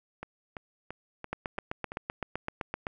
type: two click trains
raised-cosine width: 0.5 ms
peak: -17 / -23 dBFS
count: 13 / 6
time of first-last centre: 1.33-2.868 / 0.23-1.919 s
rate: 7.8 / 2.96 Hz
effects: none